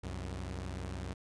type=tone pair together; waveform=sawtooth; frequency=65.41 / 92.32 Hz; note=C2 / F#2; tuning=0 / -3 cents; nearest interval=tritone; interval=597 cents; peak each=-37 / -37 dBFS; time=0.03-1.14 s; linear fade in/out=10 ms; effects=resampled to 22050 Hz